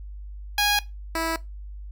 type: tone pair in turn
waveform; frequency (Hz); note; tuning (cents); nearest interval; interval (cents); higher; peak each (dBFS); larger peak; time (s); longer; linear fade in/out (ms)
10% pulse; 824 / 327; G#5 / E4; -14 / -14; octave + major third; 1600; first; -11 / -16; first; 0.58-0.79 / 1.15-1.36; neither; 2
effects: noise-tail reverb RT60 0.2 s tail -19 dB re dry + added 50 Hz sine -35 dBFS peak until 1.91 s